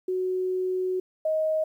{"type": "tone pair in turn", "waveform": "sine", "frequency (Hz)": [370, 628], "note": ["F#4", "D#5"], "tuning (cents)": [0, 16], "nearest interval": "major sixth", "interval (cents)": 916, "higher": "second", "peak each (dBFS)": [-24, -22], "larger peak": "second", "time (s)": [[0.08, 1], [1.25, 1.64]], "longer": "first", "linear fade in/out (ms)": 5, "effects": ["10-bit"]}